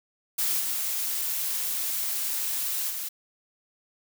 blue noise with level steps, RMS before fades -26 / -29 / -33 dBFS, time 0.38-3.09 s, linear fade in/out 10 ms, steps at 0.59 / 2.89 s, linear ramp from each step 20 ms, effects none

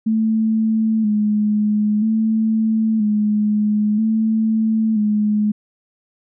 sine tone with vibrato, 215.5 Hz, A3, 36 cents flat, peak -14 dBFS, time 0.06-5.52 s, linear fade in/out 10 ms, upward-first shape square, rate 0.51 Hz, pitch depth 41 cents each way, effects none

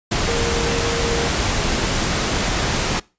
sine tone in noise, 466.2 Hz, A#4, in tune, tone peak -23 dBFS, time 0.28-1.28 s, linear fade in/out 10 ms, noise pink, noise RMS -20 dBFS, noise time 0.11-3 s, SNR -6 dB, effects noise-tail reverb RT60 0.3 s tail -23 dB re dry + resampled to 16000 Hz

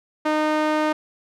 sawtooth tone with band-pass filter, 306.9 Hz, D#4, 24 cents flat, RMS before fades -21 dBFS, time 0.25-0.93 s, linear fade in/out 10 ms, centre 900 Hz, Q 0.68, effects none

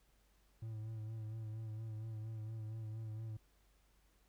triangle tone with vibrato, 110 Hz, A2, in tune, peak -40 dBFS, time 0.62-3.37 s, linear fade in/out 5 ms, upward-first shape sine, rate 4.3 Hz, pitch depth 38 cents each way, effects added 49 Hz sine -70 dBFS peak until 4.28 s + pink hiss -75 dBFS RMS until 4.28 s

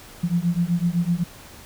sine beating tone pair, 169.1 / 177 Hz, E3 / F3, +44 / +23 cents, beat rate 7.9 Hz, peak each -22 dBFS, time 0.23-1.24 s, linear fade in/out 10 ms, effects pink hiss -44 dBFS RMS until 1.65 s

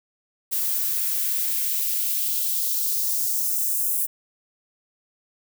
violet noise with high-pass filter sweep, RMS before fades -24 dBFS, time 0.51-4.07 s, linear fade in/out 20 ms, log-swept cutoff 970 to 9100 Hz, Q 1.4, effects none

